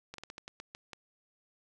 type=slowing click train; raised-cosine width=0.2 ms; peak=-26 dBFS; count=9; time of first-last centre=0.14-0.932 s; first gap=43 ms; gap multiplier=1.23; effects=none